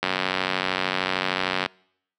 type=click train; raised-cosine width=0.3 ms; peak=-6 dBFS; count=153; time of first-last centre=0.03-1.661 s; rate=93.2 Hz; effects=noise-tail reverb RT60 0.7 s tail -26 dB re dry + high-pass 150 Hz 12 dB/octave